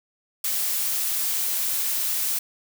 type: noise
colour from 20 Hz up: blue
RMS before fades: -25 dBFS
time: 0.44-2.39 s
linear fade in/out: 5 ms
effects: none